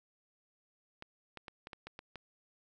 clicks, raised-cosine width 0.3 ms, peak -29 dBFS, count 8, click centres 1.024 / 1.373 / 1.482 / 1.671 / 1.732 / 1.87 / 1.991 / 2.157 s, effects none

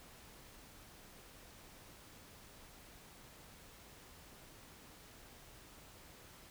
silence, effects pink hiss -58 dBFS RMS until 6.5 s

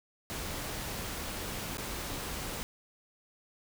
pink noise with dropouts, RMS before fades -38 dBFS, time 0.3-2.63 s, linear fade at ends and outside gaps 0 ms, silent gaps 1.771-1.782 s, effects none

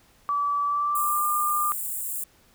sine tone with pitch glide, 1152 to 1200.2 Hz, D6 to D6, -34 to +37 cents, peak -22 dBFS, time 0.29-1.72 s, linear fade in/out 0 ms, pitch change +71 cents, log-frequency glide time 0.65-1.25 s
white high-pass noise, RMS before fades -31 dBFS, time 0.95-2.24 s, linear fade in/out 5 ms, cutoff 7300 Hz, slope 96 dB/octave
effects pink hiss -59 dBFS RMS until 2.54 s

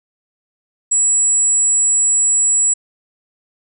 sine tone, 7800 Hz, B8, 23 cents flat, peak -11 dBFS, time 0.91-2.74 s, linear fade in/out 10 ms, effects none

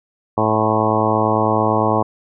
harmonic tone with a mistuned harmonic, 108.9 Hz, A2, 17 cents flat, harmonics 1 / 2 / 3 / 4 / 5 / 6 / 7 / 8 / 9 / 10, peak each -23 / -23 / -23 / -23 / -23 / -23 / -23 / -23 / -23 / -23 dBFS, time 0.37-2.03 s, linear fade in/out 10 ms, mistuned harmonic 9, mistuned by +16 cents, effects none

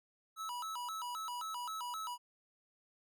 square tone with vibrato, 1125 Hz, C#6, 25 cents sharp, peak -40 dBFS, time 0.36-2.18 s, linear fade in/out 50 ms, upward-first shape square, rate 3.8 Hz, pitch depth 250 cents each way, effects none

